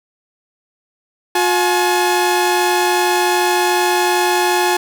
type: tone pair together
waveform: sawtooth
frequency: 358.2 / 850 Hz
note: F4 / G#5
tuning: +44 / +40 cents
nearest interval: octave + minor third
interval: 1496 cents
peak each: -12 dBFS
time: 1.35-4.77 s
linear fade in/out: 5 ms
effects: 7-bit